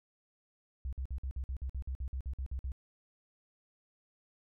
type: tone bursts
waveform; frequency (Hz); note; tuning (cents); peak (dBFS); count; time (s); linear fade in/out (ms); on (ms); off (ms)
sine; 65.41; C2; 0; -34; 15; 0.85-2.719; 0; 77; 51
effects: none